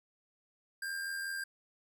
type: tone with amplitude modulation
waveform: square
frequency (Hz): 1596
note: G6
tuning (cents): +31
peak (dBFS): -35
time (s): 0.82-1.44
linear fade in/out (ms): 5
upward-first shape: sine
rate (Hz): 85.3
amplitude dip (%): 40
effects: none